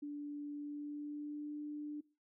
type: tone with pitch glide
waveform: sine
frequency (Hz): 291.4 to 296.8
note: D4 to D4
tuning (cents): -13 to +18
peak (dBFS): -40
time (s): 0.02-2.01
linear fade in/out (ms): 10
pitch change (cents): +31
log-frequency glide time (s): 0.55-1.55
effects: noise-tail reverb RT60 0.3 s tail -20 dB re dry